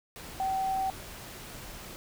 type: tone in noise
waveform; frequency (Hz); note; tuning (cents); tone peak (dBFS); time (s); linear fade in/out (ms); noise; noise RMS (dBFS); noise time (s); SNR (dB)
sine; 767; G5; -38; -27; 0.4-0.9; 0; pink; -44; 0.16-1.96; +14
effects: none